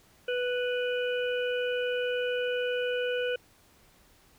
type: harmonic tone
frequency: 493.9 Hz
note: B4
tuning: in tune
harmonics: 1 / 3 / 5 / 6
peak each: -28 / -35 / -40 / -39 dBFS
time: 0.28-3.36 s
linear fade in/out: 5 ms
effects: pink hiss -61 dBFS RMS until 4.38 s